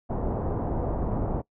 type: low-pass noise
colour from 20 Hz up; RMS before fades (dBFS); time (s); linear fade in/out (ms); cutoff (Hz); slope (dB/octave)
pink; -28; 0.09-1.42; 20; 860; 24
effects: noise-tail reverb RT60 0.1 s tail -21 dB re dry